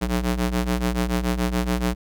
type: ring-modulated tone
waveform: sawtooth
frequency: 121 Hz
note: B2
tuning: 35 cents flat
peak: -14 dBFS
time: 0.01-1.95 s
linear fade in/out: 20 ms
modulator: 64 Hz
effects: none